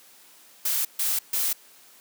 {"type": "noise bursts", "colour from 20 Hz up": "blue", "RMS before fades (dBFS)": -25, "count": 3, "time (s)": [0.65, 1.53], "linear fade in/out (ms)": 5, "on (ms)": 200, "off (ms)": 140, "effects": ["white hiss -53 dBFS RMS until 2 s", "high-pass 200 Hz 12 dB/octave"]}